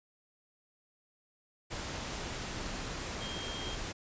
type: tone in noise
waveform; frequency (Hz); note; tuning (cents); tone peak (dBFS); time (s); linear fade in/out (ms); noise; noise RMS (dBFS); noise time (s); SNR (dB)
sine; 3214; G7; +43; -42; 3.2-3.76; 20; pink; -39; 1.7-3.93; -6
effects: resampled to 16000 Hz

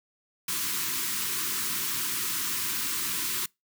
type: band-stop noise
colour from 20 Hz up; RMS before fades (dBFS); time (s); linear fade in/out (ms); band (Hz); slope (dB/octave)
white; -30; 0.48-3.46; 5; 410 to 940; 96
effects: noise-tail reverb RT60 0.2 s tail -25 dB re dry + high-pass 100 Hz 12 dB/octave

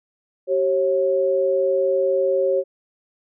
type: tone pair together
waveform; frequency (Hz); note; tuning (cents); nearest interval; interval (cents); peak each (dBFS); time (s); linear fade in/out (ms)
sine; 383.8 / 544; G4 / C#5; -37 / -33; tritone; 604; -21 / -18; 0.47-2.64; 50
effects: none

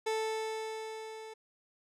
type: tone with level ramp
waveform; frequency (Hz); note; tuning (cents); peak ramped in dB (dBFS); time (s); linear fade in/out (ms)
30% pulse; 440; A4; 0; -27 to -42; 0.06-1.34; 10
effects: low-pass 9000 Hz 12 dB/octave

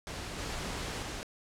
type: noise with level steps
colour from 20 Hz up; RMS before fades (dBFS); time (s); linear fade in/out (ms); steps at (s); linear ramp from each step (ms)
pink; -40 / -37 / -39; 0.07-1.23; 0; 0.38 / 1.01; 20
effects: low-pass 8000 Hz 12 dB/octave

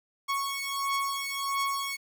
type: beating tone pair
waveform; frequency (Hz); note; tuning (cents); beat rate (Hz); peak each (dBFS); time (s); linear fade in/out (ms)
sawtooth; 1105 / 1106.5; C#6 / C#6; -6 / -3; 1.5; -28; 0.28-1.97; 20
effects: none

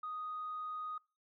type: tone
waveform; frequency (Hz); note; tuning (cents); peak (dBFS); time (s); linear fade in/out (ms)
sine; 1244.5; D#6; 0; -38; 0.03-0.98; 5
effects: noise-tail reverb RT60 0.3 s tail -25 dB re dry + tanh soft clip ceiling -34 dBFS

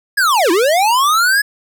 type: linear two-way sweep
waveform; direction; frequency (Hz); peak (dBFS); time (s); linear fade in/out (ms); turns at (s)
square; down then up; 1708 to 314.8 to 1708; -11; 0.17-1.42; 10; 0.51
effects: none

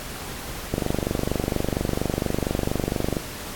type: click train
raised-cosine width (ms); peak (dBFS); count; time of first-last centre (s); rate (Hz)
2; -9; 60; 0.74-3.168; 24.3
effects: pink hiss -35 dBFS RMS until 3.55 s + AAC 64 kbps

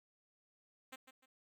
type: tone with echo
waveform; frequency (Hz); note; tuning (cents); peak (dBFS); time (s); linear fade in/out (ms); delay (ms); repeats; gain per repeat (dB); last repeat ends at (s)
5% pulse; 261.6; C4; 0; -36; 0.92-0.96; 10; 150; 2; -10; 1.26
effects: none

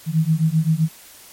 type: beating tone pair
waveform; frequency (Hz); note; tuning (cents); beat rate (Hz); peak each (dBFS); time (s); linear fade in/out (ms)
sine; 155.56 / 163.26; D#3 / E3; 0 / -16; 7.7; -18; 0.06-0.89; 50
effects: white hiss -44 dBFS RMS until 1.32 s + MP3 64 kbps

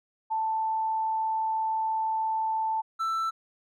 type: tone pair in turn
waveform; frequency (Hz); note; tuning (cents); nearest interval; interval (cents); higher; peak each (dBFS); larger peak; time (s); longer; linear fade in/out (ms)
sine / triangle; 883 / 1328.7; A5 / E6; +6 / +13; perfect fifth; 707; second; -25 / -24; second; 0.3-2.82 / 2.99-3.31; first; 20
effects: none

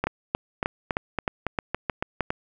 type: two click trains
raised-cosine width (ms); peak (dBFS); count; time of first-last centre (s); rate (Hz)
0.5; -10 / -9; 9 / 8; 0.07-2.305 / 0.04-2.207; 3.58 / 3.23
effects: none

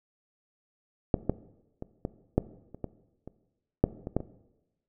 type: clicks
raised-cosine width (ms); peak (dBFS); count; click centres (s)
2; -8 / -11 / -23 / -17 / -8 / -29 / -19 / -28 / -6 / -21 / -12 / -23; 12; 1.142 / 1.296 / 1.824 / 2.051 / 2.38 / 2.746 / 2.843 / 3.276 / 3.84 / 4.071 / 4.166 / 4.204
effects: noise-tail reverb RT60 1.0 s tail -17 dB re dry

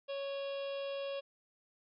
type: harmonic tone with a mistuned harmonic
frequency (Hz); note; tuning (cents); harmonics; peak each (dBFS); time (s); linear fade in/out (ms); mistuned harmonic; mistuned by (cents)
554.4; C#5; 0; 1 / 2 / 3 / 4 / 5 / 6 / 7 / 8 / 9; -37 / -51 / -57 / -58 / -50 / -51 / -59 / -63 / -61; 0.08-1.21; 20; 4; +150
effects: none

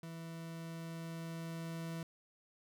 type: tone with level ramp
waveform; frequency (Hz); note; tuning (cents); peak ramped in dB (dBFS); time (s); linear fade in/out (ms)
40% pulse; 164.81; E3; 0; -44 to -39; 0.03-2.03; 2
effects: none

